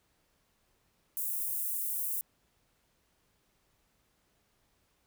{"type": "high-pass noise", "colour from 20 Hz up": "white", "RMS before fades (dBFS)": -34, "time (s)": [1.17, 2.21], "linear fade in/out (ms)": 0, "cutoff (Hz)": 9800, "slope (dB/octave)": 24, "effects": ["pink hiss -73 dBFS RMS until 5.06 s"]}